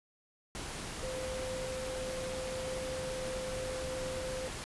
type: tone in noise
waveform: sine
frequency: 517 Hz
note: C5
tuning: 21 cents flat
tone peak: -37 dBFS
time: 1.03-4.48 s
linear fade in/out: 0 ms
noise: pink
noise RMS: -41 dBFS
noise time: 0.55-4.64 s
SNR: +1 dB
effects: resampled to 24000 Hz